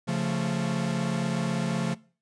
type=chord; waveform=45% pulse; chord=Db augmented; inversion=none; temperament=equal with one note detuned; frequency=138.59 / 174.61 / 222.3 Hz; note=Db3 / F3 / A3; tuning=0 / 0 / +18 cents; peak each=-31 / -29 / -31 dBFS; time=0.07-1.95 s; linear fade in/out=20 ms; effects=noise-tail reverb RT60 0.4 s tail -21 dB re dry + resampled to 22050 Hz